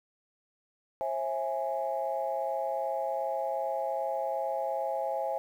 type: chord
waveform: sine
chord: C augmented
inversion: none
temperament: equal with one note detuned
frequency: 536.7 / 659.3 / 830.6 Hz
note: C5 / E5 / G#5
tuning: +44 / 0 / 0 cents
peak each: -33 dBFS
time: 1.01-5.38 s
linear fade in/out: 0 ms
effects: tanh soft clip ceiling -20 dBFS + 10-bit